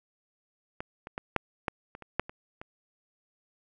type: clicks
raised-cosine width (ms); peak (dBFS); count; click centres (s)
0.5; -20 / -25 / -19 / -9 / -13 / -27 / -29 / -10 / -26 / -26; 10; 0.805 / 1.071 / 1.179 / 1.363 / 1.682 / 1.951 / 2.023 / 2.196 / 2.295 / 2.615
effects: none